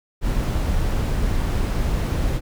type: noise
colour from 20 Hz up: brown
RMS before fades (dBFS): -21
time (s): 0.21-2.41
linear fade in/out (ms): 50
effects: none